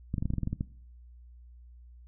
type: clicks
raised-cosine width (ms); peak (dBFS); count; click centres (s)
5; -18; 11; 0.141 / 0.182 / 0.225 / 0.256 / 0.304 / 0.337 / 0.383 / 0.433 / 0.474 / 0.53 / 0.609
effects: noise-tail reverb RT60 0.6 s tail -19 dB re dry + added 60 Hz sine -49 dBFS peak until 2.07 s